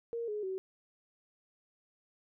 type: tone with pitch steps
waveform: sine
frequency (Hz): 466.2 / 420.2 / 378.7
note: A#4 / G#4 / F#4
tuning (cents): 0 / +20 / +40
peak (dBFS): -34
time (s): 0.13-0.58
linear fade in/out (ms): 0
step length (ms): 150
effects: none